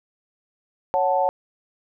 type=chord; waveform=sine; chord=F# minor; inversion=second; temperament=equal; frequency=554.4 / 740 / 880 Hz; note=C#5 / F#5 / A5; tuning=0 / 0 / 0 cents; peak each=-22 dBFS; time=0.94-1.29 s; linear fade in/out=0 ms; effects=none